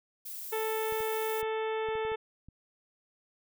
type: noise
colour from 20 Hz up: violet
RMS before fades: -41 dBFS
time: 0.25-1.42 s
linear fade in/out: 10 ms
type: harmonic tone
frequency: 440 Hz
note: A4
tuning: in tune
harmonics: 1 / 2 / 3 / 4 / 5 / 6 / 7 / 8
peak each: -31 / -37 / -43 / -44 / -45 / -48 / -52 / -51 dBFS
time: 0.52-2.16 s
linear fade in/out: 10 ms
type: clicks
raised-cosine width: 5 ms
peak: -38 dBFS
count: 8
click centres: 0.924 / 1.005 / 1.43 / 1.887 / 1.954 / 2.051 / 2.118 / 2.486 s
effects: none

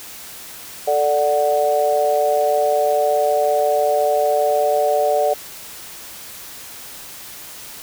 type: chord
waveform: sine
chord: D major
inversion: second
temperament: equal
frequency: 440 / 587.3 / 740 Hz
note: A4 / D5 / F#5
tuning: 0 / 0 / 0 cents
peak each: -21 / -17 / -19 dBFS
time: 0.87-5.34 s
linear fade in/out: 10 ms
effects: white hiss -36 dBFS RMS until 7.82 s

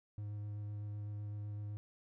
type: tone with vibrato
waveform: triangle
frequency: 103.9 Hz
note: G#2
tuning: 1 cent sharp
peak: -38 dBFS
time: 0.18-1.77 s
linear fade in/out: 0 ms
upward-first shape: square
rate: 7.9 Hz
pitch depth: 9 cents each way
effects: none

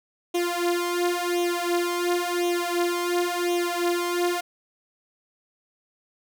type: tone with flanger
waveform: sawtooth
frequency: 350 Hz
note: F4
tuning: 4 cents sharp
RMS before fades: -25 dBFS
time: 0.34-4.41 s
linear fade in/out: 10 ms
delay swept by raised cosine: 0.31 to 3.81 ms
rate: 0.94 Hz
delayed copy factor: +0.9
effects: none

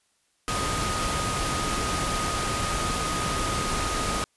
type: tone in noise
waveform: sine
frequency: 1244.5 Hz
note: D#6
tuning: in tune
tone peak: -30 dBFS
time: 0.48-4.24 s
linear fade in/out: 0 ms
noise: pink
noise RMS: -28 dBFS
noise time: 0.48-4.24 s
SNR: -5 dB
effects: white hiss -69 dBFS RMS until 4.36 s + resampled to 24000 Hz

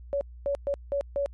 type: tone bursts at uneven times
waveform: sine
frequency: 563 Hz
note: C#5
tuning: 27 cents sharp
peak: -24 dBFS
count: 5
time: 0.13-0.21 / 0.46-0.55 / 0.67-0.74 / 0.92-1.01 / 1.16-1.26 s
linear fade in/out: 0 ms
effects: added 60 Hz sine -42 dBFS peak until 1.33 s + MP3 48 kbps

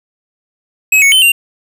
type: tone with pitch steps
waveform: square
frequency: 2558 / 2216 / 3064 / 2775 Hz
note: D#7 / C#7 / G7 / F7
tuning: +47 / -1 / -40 / -12 cents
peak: -6 dBFS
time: 0.92-1.32 s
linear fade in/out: 5 ms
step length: 100 ms
effects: none

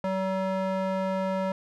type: tone with band-pass filter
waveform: square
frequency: 190 Hz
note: F#3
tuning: 46 cents sharp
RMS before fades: -28 dBFS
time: 0.04-1.52 s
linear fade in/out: 2 ms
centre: 680 Hz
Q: 1.1
effects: none

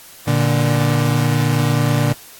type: tone pair together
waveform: 35% pulse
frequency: 117.6 / 146.85 Hz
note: A#2 / D3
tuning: +16 / 0 cents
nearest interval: major third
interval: 384 cents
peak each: -15 dBFS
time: 0.27-2.13 s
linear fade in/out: 10 ms
effects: white hiss -41 dBFS RMS until 2.39 s + AAC 64 kbps

